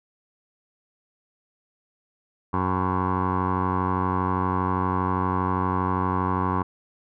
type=tone with low-pass filter; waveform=15% pulse; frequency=92.5 Hz; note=F#2; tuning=in tune; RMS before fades=-24 dBFS; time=2.53-6.63 s; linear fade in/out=10 ms; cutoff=1100 Hz; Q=7.7; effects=none